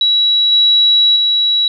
sine tone with level steps, 3900 Hz, B7, 23 cents flat, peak -9 / -7 / -10 dBFS, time 0.01-1.68 s, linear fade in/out 2 ms, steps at 0.52 / 1.16 s, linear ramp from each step 2 ms, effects none

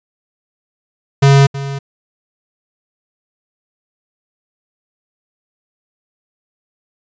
square tone with echo, 138.59 Hz, C#3, in tune, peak -6 dBFS, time 1.22-1.47 s, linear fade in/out 10 ms, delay 320 ms, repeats 1, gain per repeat -15 dB, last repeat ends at 1.79 s, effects resampled to 16000 Hz

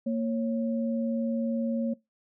sine tone pair together, 230.8 / 549 Hz, A#3 / C#5, -17 / -17 cents, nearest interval octave + minor third, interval 1500 cents, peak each -26 / -33 dBFS, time 0.06-1.94 s, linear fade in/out 10 ms, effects noise-tail reverb RT60 0.2 s tail -22 dB re dry

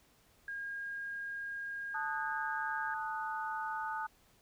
sine tone, 1623 Hz, G#6, 40 cents flat, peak -38 dBFS, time 0.48-2.94 s, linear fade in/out 2 ms
sine chord, D# diminished, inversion second, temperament equal, 880 / 1244.5 / 1480 Hz, A5 / D#6 / F#6, 0 / 0 / 0 cents, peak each -38 / -41 / -41 dBFS, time 1.94-4.07 s, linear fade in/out 10 ms
effects pink hiss -67 dBFS RMS until 4.41 s

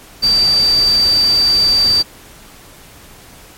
sine tone in noise, 4652 Hz, D8, 17 cents flat, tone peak -9 dBFS, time 0.22-2.03 s, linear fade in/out 20 ms, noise pink, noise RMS -26 dBFS, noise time 0.22-2.03 s, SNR +14 dB, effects pink hiss -40 dBFS RMS until 3.57 s + MP3 64 kbps

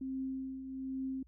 sine tone with tremolo, 264.3 Hz, C4, 18 cents sharp, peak -34 dBFS, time 0.01-1.23 s, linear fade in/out 5 ms, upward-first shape triangle, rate 1.2 Hz, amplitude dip 60%, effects added 60 Hz sine -59 dBFS peak until 1.27 s

